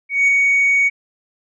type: tone with ADSR envelope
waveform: sine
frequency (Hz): 2237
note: C#7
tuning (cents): +15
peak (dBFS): -7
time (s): 0.09-0.9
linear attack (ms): 190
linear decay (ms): 6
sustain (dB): -3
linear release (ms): 29
effects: tanh soft clip ceiling -9 dBFS